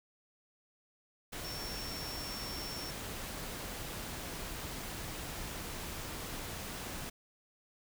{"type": "tone in noise", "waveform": "sine", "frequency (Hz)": 5450, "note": "F8", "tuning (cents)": -43, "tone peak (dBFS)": -43, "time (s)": [1.44, 2.91], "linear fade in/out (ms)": 10, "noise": "pink", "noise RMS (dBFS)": -42, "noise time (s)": [1.32, 7.1], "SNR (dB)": -4, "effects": []}